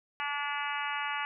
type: harmonic tone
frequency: 288.7 Hz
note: D4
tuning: 30 cents flat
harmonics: 3 / 4 / 5 / 6 / 7 / 8 / 9 / 10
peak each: -37 / -38 / -39 / -40 / -40 / -41 / -42 / -42 dBFS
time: 0.2-1.25 s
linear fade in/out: 0 ms
effects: none